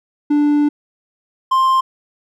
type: tone pair in turn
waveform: triangle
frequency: 293.7 / 1051.2 Hz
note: D4 / C6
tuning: 0 / +8 cents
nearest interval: octave + minor seventh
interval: 2208 cents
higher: second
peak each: -9 dBFS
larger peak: neither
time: 0.3-0.69 / 1.51-1.81 s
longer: first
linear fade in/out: 10 ms
effects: none